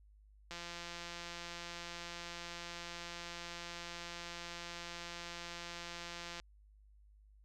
click train, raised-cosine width 0.2 ms, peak -28 dBFS, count 1014, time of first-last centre 0.51-6.4 s, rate 172 Hz, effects added 51 Hz sine -60 dBFS peak until 7.44 s

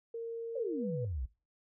sine tone with pitch glide, 460.2 to 493.2 Hz, A#4 to B4, -22 to -2 cents, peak -36 dBFS, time 0.14-1.05 s, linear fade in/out 5 ms, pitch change +120 cents, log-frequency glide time 0.77-0.85 s
sine exponential sweep, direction down, 575 to 55 Hz, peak -34 dBFS, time 0.55-1.26 s, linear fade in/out 10 ms
effects noise-tail reverb RT60 0.3 s tail -18 dB re dry

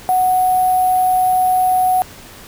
sine tone with sample-and-hold, 740 Hz, F#5, in tune, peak -11 dBFS, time 0.09-2.02 s, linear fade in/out 0 ms, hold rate 11025 Hz, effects pink hiss -38 dBFS RMS until 2.47 s

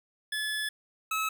25% pulse tone pair in turn, 1720 / 1293 Hz, A6 / E6, -40 / -34 cents, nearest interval perfect fourth, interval 494 cents, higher first, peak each -26 / -24 dBFS, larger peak second, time 0.32-0.69 / 1.11-1.29 s, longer first, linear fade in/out 5 ms, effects 10-bit

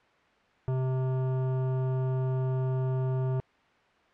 sine tone with hard clipping, 130 Hz, C3, 11 cents flat, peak -28 dBFS, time 0.68-3.4 s, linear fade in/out 0 ms, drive 14 dB, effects white hiss -62 dBFS RMS until 4.13 s + low-pass 2000 Hz 12 dB/octave

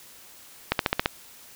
accelerating click train, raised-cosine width 0.3 ms, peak -4 dBFS, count 6, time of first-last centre 0.72-1.059 s, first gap 72 ms, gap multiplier 0.97, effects white hiss -49 dBFS RMS until 1.55 s

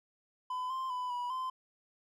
triangle tone with pitch steps, 1008 / 1046 / 999 / 977 / 1032 Hz, B5 / C6 / B5 / B5 / C6, +35 / -1 / +20 / -19 / -24 cents, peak -32 dBFS, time 0.5-1.5 s, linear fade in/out 5 ms, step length 200 ms, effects none

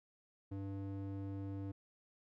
square tone with band-pass filter, 98 Hz, G2, in tune, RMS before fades -43 dBFS, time 0.51-1.72 s, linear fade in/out 10 ms, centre 220 Hz, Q 1.5, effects none

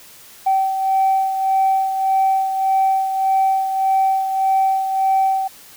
sine beating tone pair, 770 / 771.7 Hz, G5 / G5, -31 / -27 cents, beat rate 1.7 Hz, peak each -14 / -22 dBFS, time 0.46-5.48 s, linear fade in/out 10 ms, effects tanh soft clip ceiling -9 dBFS + white hiss -43 dBFS RMS until 5.76 s

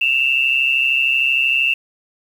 sine tone pair together, 2642 / 2775 Hz, E7 / F7, +3 / -12 cents, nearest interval minor second, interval 85 cents, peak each -16 / -17 dBFS, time 0.01-1.74 s, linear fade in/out 5 ms, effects 7-bit

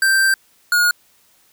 square tone pair in turn, 1568 / 1439.5 Hz, G6 / F#6, 0 / -48 cents, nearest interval minor second, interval 148 cents, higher first, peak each -13 dBFS, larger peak neither, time 0.02-0.34 / 0.72-0.91 s, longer first, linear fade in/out 2 ms, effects white hiss -56 dBFS RMS until 1.52 s

